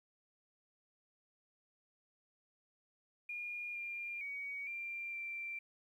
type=tone with pitch steps; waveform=sine; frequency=2424 / 2397 / 2253 / 2373 / 2354 Hz; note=D#7 / D7 / C#7 / D7 / D7; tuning=-46 / +35 / +28 / +17 / +3 cents; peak=-40 dBFS; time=3.29-5.59 s; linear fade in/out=5 ms; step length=460 ms; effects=12-bit